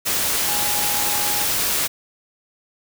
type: tone in noise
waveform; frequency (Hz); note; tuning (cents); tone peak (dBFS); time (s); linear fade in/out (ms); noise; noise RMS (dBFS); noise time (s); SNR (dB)
sine; 829; G#5; -3; -29; 0.47-1.45; 20; white; -21; 0.05-1.88; -11
effects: none